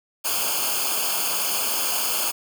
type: noise with comb filter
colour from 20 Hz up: white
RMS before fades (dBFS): -24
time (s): 0.24-2.32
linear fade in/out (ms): 20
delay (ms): 0.52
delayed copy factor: -1
effects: none